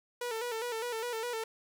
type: tone with vibrato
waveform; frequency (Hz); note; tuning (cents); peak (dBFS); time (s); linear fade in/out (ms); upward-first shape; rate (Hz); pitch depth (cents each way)
sawtooth; 466; A#4; -1; -30; 0.21-1.44; 5; square; 4.9; 73
effects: none